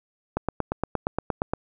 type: click train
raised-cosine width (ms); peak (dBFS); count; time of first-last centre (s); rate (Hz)
1; -10; 11; 0.37-1.536; 8.58
effects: none